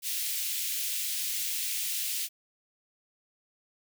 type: high-pass noise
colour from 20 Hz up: white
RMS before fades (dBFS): -32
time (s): 0.02-2.29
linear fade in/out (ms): 50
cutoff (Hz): 2300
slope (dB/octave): 24
effects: none